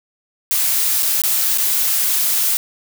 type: noise with dropouts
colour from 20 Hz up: blue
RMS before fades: -17 dBFS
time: 0.51-2.57 s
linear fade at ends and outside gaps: 0 ms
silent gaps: 1.025-1.03 / 1.218-1.237 / 1.575-1.583 s
effects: none